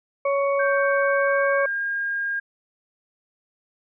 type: harmonic tone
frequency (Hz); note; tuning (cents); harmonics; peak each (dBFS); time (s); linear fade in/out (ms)
558; C#5; +11; 1 / 2 / 4; -20 / -26 / -32; 0.25-1.66; 5
type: tone with pitch glide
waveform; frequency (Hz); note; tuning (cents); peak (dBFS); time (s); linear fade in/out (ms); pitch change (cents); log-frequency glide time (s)
sine; 1568 to 1616.7; G6 to G#6; 0 to -47; -23; 0.59-2.4; 10; +53; 1.1-1.82
effects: none